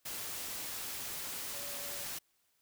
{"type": "tone in noise", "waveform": "sine", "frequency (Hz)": 571, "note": "D5", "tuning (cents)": -49, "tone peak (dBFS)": -51, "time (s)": [1.53, 2.04], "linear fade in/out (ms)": 10, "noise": "white", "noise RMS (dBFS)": -41, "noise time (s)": [0.05, 2.19], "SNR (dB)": -13, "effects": ["white hiss -75 dBFS RMS until 2.61 s"]}